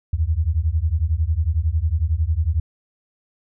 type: beating tone pair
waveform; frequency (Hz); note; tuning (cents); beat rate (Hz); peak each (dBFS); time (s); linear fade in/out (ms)
sine; 74.7 / 85.7; D2 / F2; +30 / -32; 11; -20; 0.13-2.6; 5
effects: none